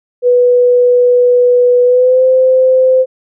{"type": "tone with pitch glide", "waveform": "sine", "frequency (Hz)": [491.9, 517], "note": ["B4", "C5"], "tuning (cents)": [-7, -21], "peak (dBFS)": -5, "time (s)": [0.22, 3.06], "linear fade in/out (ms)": 50, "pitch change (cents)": 86, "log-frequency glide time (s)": [1.84, 2.24], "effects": []}